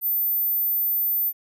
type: tone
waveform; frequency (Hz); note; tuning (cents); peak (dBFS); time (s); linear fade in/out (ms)
sine; 14080; A9; 0; -20; 0.01-1.33; 50
effects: none